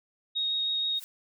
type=tone with vibrato; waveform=sine; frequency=3747 Hz; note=A#7; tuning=8 cents sharp; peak=-26 dBFS; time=0.35-1 s; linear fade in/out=20 ms; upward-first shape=triangle; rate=6.3 Hz; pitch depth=9 cents each way
type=noise with exponential growth; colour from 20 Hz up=blue; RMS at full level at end=-40 dBFS; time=0.89-1.04 s; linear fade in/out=0 ms; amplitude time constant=31 ms
effects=none